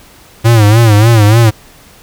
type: tone with vibrato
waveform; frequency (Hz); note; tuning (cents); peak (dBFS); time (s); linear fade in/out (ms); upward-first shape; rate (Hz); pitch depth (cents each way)
square; 110; A2; 0; -4; 0.44-1.51; 20; sine; 3.4; 120
effects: pink hiss -40 dBFS RMS until 2.02 s